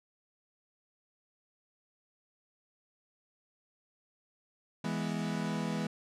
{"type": "chord", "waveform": "40% pulse", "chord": "E major", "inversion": "none", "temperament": "equal", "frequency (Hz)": [164.81, 207.7, 246.9], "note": ["E3", "G#3", "B3"], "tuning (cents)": [0, 0, 0], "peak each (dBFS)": [-35, -35, -38], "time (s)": [4.84, 5.87], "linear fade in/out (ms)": 5, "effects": ["low-pass 8000 Hz 12 dB/octave"]}